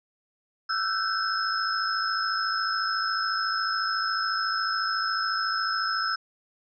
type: tone cluster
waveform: sine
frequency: 1322 / 1510 / 1564 / 5170 Hz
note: E6 / F#6 / G6 / E8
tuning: +5 / +35 / -4 / -34 cents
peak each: -28 / -31 / -34 / -30 dBFS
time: 0.69-6.16 s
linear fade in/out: 10 ms
effects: none